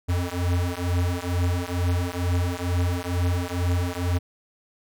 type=beating tone pair; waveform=square; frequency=87.31 / 89.51 Hz; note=F2 / F2; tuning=0 / +43 cents; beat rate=2.2 Hz; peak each=-26 / -26 dBFS; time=0.08-4.19 s; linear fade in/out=20 ms; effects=none